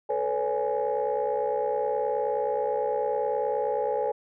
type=tone cluster; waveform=sine; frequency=435.5 / 494.7 / 564 / 833 Hz; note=A4 / B4 / C#5 / G#5; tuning=-18 / +3 / +30 / +5 cents; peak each=-29 dBFS; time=0.09-4.12 s; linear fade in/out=10 ms; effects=tanh soft clip ceiling -17 dBFS